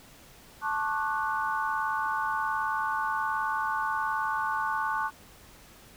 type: chord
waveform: sine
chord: D major seventh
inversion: second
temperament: equal with one note detuned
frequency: 880 / 1096 / 1174.7 / 1480 Hz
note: A5 / C#6 / D6 / F#6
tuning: 0 / -20 / 0 / 0 cents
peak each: -31 / -32 / -35 / -32 dBFS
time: 0.61-5.11 s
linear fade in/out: 50 ms
effects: pink hiss -53 dBFS RMS until 5.96 s